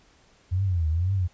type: tone with vibrato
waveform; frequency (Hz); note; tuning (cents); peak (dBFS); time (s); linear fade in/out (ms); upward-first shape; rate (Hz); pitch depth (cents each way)
sine; 87.31; F2; 0; -21; 0.51-1.28; 20; triangle; 2; 230
effects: pink hiss -59 dBFS RMS until 1.33 s + resampled to 16000 Hz